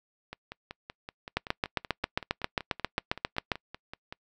two click trains, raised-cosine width 0.3 ms, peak -10 / -23 dBFS, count 17 / 21, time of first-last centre 1.37-3.518 / 0.33-4.125 s, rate 7.45 / 5.27 Hz, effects noise-tail reverb RT60 0.1 s tail -26 dB re dry

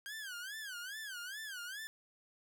sawtooth tone with vibrato, 1579 Hz, G6, 12 cents sharp, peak -39 dBFS, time 0.06-1.87 s, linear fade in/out 0 ms, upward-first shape sine, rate 2.4 Hz, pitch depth 200 cents each way, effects none

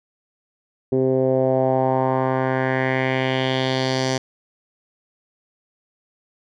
10% pulse tone with low-pass filter sweep, 130.81 Hz, C3, in tune, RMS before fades -20 dBFS, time 0.92-4.18 s, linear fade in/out 5 ms, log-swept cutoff 380 to 5800 Hz, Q 2.7, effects none

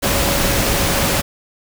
sine tone in noise, 557 Hz, C#5, 8 cents sharp, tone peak -25 dBFS, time 0.02-1.22 s, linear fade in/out 20 ms, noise pink, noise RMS -17 dBFS, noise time 0.02-1.22 s, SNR -11 dB, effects none

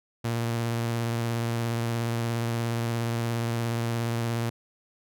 sawtooth tone with vibrato, 116.54 Hz, A#2, in tune, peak -22 dBFS, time 0.24-4.5 s, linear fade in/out 10 ms, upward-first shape sine, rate 17 Hz, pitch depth 22 cents each way, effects none

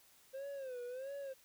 triangle tone with vibrato, 523 Hz, C5, 1 cent flat, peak -40 dBFS, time 0.33-1.34 s, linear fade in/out 20 ms, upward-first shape sine, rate 1.5 Hz, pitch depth 130 cents each way, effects white hiss -66 dBFS RMS until 1.44 s

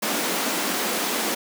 pink high-pass noise, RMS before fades -25 dBFS, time 0.02-1.35 s, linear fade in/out 10 ms, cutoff 200 Hz, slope 48 dB/octave, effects none

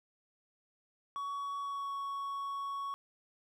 triangle tone with pitch glide, 1124 to 1113 Hz, C#6 to C#6, +24 to +7 cents, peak -34 dBFS, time 1.16-2.94 s, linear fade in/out 0 ms, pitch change -17 cents, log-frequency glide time 1.61-1.94 s, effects none

